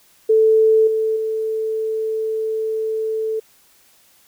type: tone with level steps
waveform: sine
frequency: 440 Hz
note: A4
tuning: in tune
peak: -10 / -16 / -19 dBFS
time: 0.29-3.4 s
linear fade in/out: 10 ms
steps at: 0.87 / 1.16 s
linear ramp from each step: 5 ms
effects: white hiss -54 dBFS RMS until 4.27 s